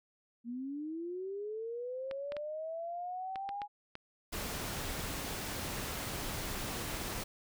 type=linear sweep; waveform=sine; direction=up; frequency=230 to 830 Hz; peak=-37 dBFS; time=0.44-3.68 s; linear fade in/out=50 ms
type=clicks; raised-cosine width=0.3 ms; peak=-27 dBFS; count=7; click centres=2.112 / 2.321 / 2.367 / 3.358 / 3.491 / 3.618 / 3.954 s
type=noise; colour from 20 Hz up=pink; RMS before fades=-39 dBFS; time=4.32-7.24 s; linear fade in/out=10 ms
effects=none